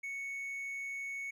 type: tone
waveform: triangle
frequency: 2217 Hz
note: C#7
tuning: in tune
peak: -36 dBFS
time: 0.03-1.31 s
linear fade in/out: 10 ms
effects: none